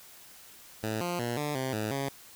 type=tone with pitch steps; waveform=10% pulse; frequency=109.2 / 175.4 / 119.2 / 147.9 / 131.3 / 107.4 / 137.8 Hz; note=A2 / F3 / A#2 / D3 / C3 / A2 / C#3; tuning=-13 / +8 / +39 / +13 / +6 / -41 / -10 cents; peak=-22 dBFS; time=0.83-2.09 s; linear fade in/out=5 ms; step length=180 ms; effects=white hiss -52 dBFS RMS until 2.35 s